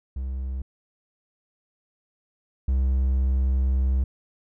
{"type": "tone pair in turn", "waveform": "triangle", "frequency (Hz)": [65.41, 65.41], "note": ["C2", "C2"], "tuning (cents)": [0, 0], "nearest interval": "unison", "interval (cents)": 0, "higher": "neither", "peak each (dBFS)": [-25, -17], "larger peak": "second", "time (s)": [[0.16, 0.62], [2.68, 4.04]], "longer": "second", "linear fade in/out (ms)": 5, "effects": []}